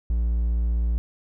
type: tone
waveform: triangle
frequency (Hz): 57.8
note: A#1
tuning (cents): -14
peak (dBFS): -18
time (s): 0.1-0.98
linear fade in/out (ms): 0
effects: none